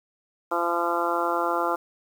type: harmonic tone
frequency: 171.4 Hz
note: F3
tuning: 32 cents flat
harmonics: 2 / 3 / 4 / 5 / 6 / 7 / 8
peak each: -30 / -30 / -30 / -30 / -30 / -30 / -30 dBFS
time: 0.51-1.76 s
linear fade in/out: 10 ms
effects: 8-bit